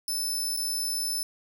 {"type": "tone with dropouts", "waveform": "20% pulse", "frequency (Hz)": 5274, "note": "E8", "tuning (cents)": 0, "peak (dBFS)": -22, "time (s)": [0.08, 1.23], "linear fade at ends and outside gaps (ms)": 1, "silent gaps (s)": [0.565, 0.572], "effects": []}